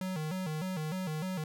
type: tone with vibrato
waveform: square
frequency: 170 Hz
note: F3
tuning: 46 cents flat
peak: -34 dBFS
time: 0.01-1.44 s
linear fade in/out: 2 ms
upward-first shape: square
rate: 3.3 Hz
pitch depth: 160 cents each way
effects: none